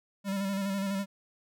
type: tone with vibrato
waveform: square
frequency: 196.5 Hz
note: G3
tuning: 4 cents sharp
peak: -30 dBFS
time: 0.24-1.06 s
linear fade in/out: 50 ms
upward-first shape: square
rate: 12 Hz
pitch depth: 32 cents each way
effects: none